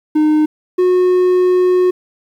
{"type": "tone pair in turn", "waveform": "triangle", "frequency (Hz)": [306.2, 364.1], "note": ["D#4", "F#4"], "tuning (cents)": [-28, -28], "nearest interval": "minor third", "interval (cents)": 300, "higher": "second", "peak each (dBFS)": -7, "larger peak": "neither", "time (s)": [[0.15, 0.46], [0.78, 1.91]], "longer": "second", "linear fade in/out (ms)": 10, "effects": ["8-bit"]}